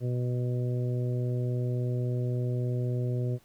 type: harmonic tone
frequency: 123.6 Hz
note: B2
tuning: 2 cents sharp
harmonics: 1 / 2 / 3 / 4 / 5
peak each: -27 / -39 / -37 / -41 / -44 dBFS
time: 0-3.39 s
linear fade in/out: 50 ms
effects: pink hiss -63 dBFS RMS until 3.44 s